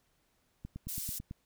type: click train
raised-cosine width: 5 ms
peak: -29 dBFS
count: 7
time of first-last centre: 0.65-1.311 s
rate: 9.08 Hz
type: high-pass noise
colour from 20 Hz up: pink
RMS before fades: -39 dBFS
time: 0.88-1.19 s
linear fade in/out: 10 ms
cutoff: 8400 Hz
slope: 12 dB/octave
effects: pink hiss -74 dBFS RMS until 1.45 s